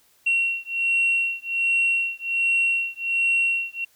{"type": "beating tone pair", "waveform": "sine", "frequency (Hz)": [2733, 2734.3], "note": ["F7", "F7"], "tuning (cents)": [-38, -37], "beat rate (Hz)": 1.3, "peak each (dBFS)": -22, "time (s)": [0.26, 3.85], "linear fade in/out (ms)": 10, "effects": ["tanh soft clip ceiling -14 dBFS", "white hiss -60 dBFS RMS until 3.95 s"]}